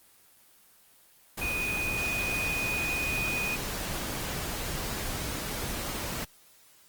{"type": "tone in noise", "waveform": "sine", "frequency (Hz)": 2483, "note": "D#7", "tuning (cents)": -4, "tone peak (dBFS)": -29, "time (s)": [1.41, 3.56], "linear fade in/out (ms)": 10, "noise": "pink", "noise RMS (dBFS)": -34, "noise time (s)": [1.37, 6.25], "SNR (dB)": 2, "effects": ["white hiss -59 dBFS RMS until 6.88 s", "Opus 24 kbps"]}